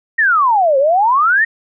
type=exponential two-way sweep; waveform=sine; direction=down then up; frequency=1896 to 523.3 to 1896 Hz; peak=-9 dBFS; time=0.18-1.45 s; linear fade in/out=10 ms; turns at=0.78 s; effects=none